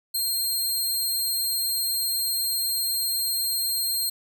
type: tone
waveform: 15% pulse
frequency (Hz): 4196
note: C8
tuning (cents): +4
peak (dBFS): -17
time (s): 0.14-4.1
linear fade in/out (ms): 10
effects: none